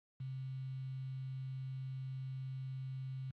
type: tone with quantisation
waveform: sine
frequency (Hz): 131.7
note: C3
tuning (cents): +12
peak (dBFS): -40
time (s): 0.2-3.31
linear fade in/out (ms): 5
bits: 10
effects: low-pass 3000 Hz 12 dB/octave + Opus 48 kbps